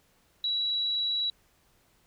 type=tone; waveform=sine; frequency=3908 Hz; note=B7; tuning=19 cents flat; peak=-26 dBFS; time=0.44-1.3 s; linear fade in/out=2 ms; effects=pink hiss -66 dBFS RMS until 2.06 s